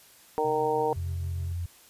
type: harmonic tone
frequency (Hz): 154.2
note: D#3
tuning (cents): -15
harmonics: 2 / 3 / 4 / 5 / 6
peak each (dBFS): -37 / -26 / -36 / -30 / -30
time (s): 0.38-0.93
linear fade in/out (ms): 0
type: tone with tremolo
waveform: triangle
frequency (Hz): 131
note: C3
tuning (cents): +2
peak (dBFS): -35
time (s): 0.44-1.53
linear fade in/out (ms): 10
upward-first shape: triangle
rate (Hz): 6.4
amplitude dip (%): 50
type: tone with vibrato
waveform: sine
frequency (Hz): 86.5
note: F2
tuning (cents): -16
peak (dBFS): -29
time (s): 0.96-1.66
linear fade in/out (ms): 5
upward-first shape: triangle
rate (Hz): 10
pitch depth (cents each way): 14
effects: white hiss -55 dBFS RMS until 1.89 s + resampled to 32000 Hz